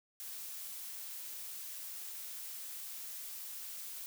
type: noise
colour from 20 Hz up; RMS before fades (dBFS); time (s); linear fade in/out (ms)
blue; -45; 0.2-4.06; 0
effects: none